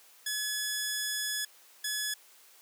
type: tone pair in turn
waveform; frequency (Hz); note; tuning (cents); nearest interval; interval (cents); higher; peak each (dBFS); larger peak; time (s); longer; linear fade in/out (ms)
10% pulse; 1700 / 1700; G#6 / G#6; +40 / +40; unison; 0; neither; -22; neither; 0.26-1.45 / 1.84-2.14; first; 5
effects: white hiss -58 dBFS RMS until 2.61 s + high-pass 400 Hz 12 dB/octave